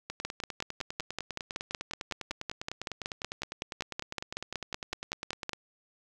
two click trains, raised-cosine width 0.2 ms, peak -16 / -19 dBFS, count 29 / 55, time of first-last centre 0.25-5.493 / 0.1-5.533 s, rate 5.34 / 9.94 Hz, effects none

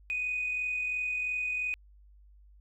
sine tone with amplitude modulation, 2489 Hz, D#7, in tune, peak -27 dBFS, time 0.1-1.74 s, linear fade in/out 0 ms, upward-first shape sine, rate 42.9 Hz, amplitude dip 35%, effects tanh soft clip ceiling -24 dBFS + added 50 Hz sine -54 dBFS peak until 2.6 s

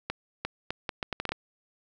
accelerating click train, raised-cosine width 0.3 ms, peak -14 dBFS, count 10, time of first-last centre 0.1-1.32 s, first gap 350 ms, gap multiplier 0.73, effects none

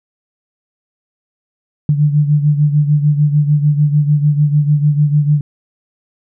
sine beating tone pair, 146.83 / 153.53 Hz, D3 / D#3, 0 / -23 cents, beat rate 6.7 Hz, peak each -10 / -16 dBFS, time 1.89-5.41 s, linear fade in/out 2 ms, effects none

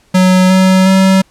square tone with pitch steps, 185 / 187.8 / 190.64 Hz, F#3 / F#3 / G3, 0 / +26 / -48 cents, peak -6 dBFS, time 0.14-1.22 s, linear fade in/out 10 ms, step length 360 ms, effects pink hiss -51 dBFS RMS until 1.3 s + low-pass 10000 Hz 12 dB/octave

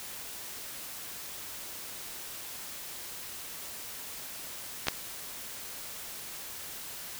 clicks, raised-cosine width 0.2 ms, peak -13 / -7 dBFS, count 2, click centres 4.87 / 4.884 s, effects white hiss -42 dBFS RMS until 7.19 s

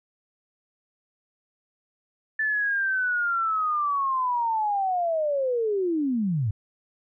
sine linear sweep, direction down, 1760 to 95.4 Hz, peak -22 dBFS, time 2.39-6.51 s, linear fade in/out 5 ms, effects none

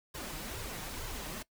pink noise with flanger, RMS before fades -41 dBFS, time 0.14-1.43 s, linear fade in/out 10 ms, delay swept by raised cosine 1.9 to 6.5 ms, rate 2.2 Hz, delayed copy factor +0.75, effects noise-tail reverb RT60 0.1 s tail -20 dB re dry

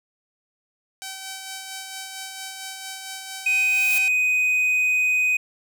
5% pulse tone with tremolo, 768 Hz, G5, 36 cents flat, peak -20 dBFS, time 1.02-4.08 s, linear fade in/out 0 ms, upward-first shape sine, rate 4.4 Hz, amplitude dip 35%
blue noise with exponential growth, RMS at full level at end -26 dBFS, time 3.33-3.98 s, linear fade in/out 0 ms, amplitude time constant 140 ms
triangle tone, 2500 Hz, D#7, 8 cents sharp, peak -16 dBFS, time 3.46-5.37 s, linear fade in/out 5 ms
effects none

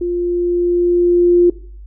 sine tone with level ramp, 350.3 Hz, F4, 5 cents sharp, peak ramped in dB -16 to -6 dBFS, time 0.01-1.5 s, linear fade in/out 5 ms, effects noise-tail reverb RT60 0.5 s tail -19 dB re dry + added 50 Hz sine -32 dBFS peak until 1.86 s

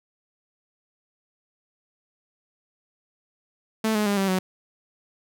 sawtooth tone with pitch steps, 220 / 211 / 202.4 / 194.19 / 186.28 Hz, A3 / G#3 / G#3 / G3 / F#3, 0 / +28 / -44 / -16 / +12 cents, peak -17 dBFS, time 3.84-4.39 s, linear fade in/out 5 ms, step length 110 ms, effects none

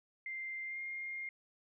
sine tone with pitch glide, 2093 to 2122 Hz, C7 to C7, 0 to +24 cents, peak -39 dBFS, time 0.26-1.29 s, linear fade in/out 2 ms, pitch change +24 cents, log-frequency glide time 0.65-0.79 s, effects none

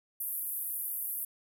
white band-pass noise, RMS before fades -36 dBFS, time 0.2-1.25 s, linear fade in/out 5 ms, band 11000 to 14000 Hz, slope 48 dB/octave, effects none

